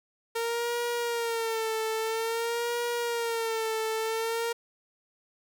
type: tone with vibrato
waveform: sawtooth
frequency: 458.8 Hz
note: A#4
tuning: 28 cents flat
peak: -24 dBFS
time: 0.35-4.53 s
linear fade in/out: 10 ms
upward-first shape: sine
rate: 0.5 Hz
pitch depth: 67 cents each way
effects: none